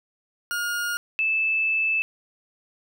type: tone pair in turn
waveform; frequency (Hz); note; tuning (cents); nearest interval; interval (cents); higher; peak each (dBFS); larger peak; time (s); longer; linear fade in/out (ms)
40% pulse / sine; 1425 / 2627; F6 / E7; +34 / -7; major seventh; 1059; second; -24 / -20; second; 0.51-0.97 / 1.19-2.02; second; 0
effects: none